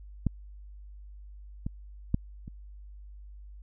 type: clicks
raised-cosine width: 5 ms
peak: -13 / -20 / -12 / -29 dBFS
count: 4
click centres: 0.267 / 1.665 / 2.144 / 2.479 s
effects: added 50 Hz sine -44 dBFS peak until 3.62 s